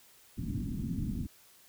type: low-pass noise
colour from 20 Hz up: white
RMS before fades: -35 dBFS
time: 0.37-1.27 s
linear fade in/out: 10 ms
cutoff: 270 Hz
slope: 48 dB/octave
effects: white hiss -60 dBFS RMS until 1.68 s